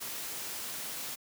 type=noise; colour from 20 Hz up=white; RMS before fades=-39 dBFS; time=0-1.16 s; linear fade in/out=20 ms; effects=high-pass 100 Hz 12 dB/octave